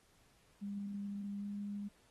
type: tone with pitch glide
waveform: sine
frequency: 201.4 to 203.5 Hz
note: G3 to G#3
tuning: +47 to -35 cents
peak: -39 dBFS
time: 0.61-1.89 s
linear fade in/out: 20 ms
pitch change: +18 cents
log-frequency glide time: 1.38-1.48 s
effects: pink hiss -70 dBFS RMS until 2.1 s + AAC 32 kbps